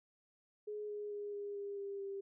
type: tone with pitch steps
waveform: sine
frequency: 419.9 / 415.6 / 411.3 / 407 / 402.8 / 398.6 / 394.5 Hz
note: G#4 / G#4 / G#4 / G#4 / G4 / G4 / G4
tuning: +19 / +1 / -17 / -35 / +47 / +29 / +11 cents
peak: -40 dBFS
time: 0.67-2.21 s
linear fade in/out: 10 ms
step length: 220 ms
effects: none